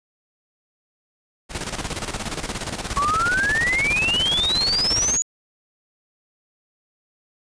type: noise with tremolo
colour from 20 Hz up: pink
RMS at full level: -26 dBFS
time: 1.49-5.19 s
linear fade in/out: 50 ms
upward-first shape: square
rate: 17 Hz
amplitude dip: 65%
type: exponential sweep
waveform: sine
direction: up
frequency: 1108.7 to 6900 Hz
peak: -18 dBFS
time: 2.97-5.22 s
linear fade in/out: 0 ms
effects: resampled to 22050 Hz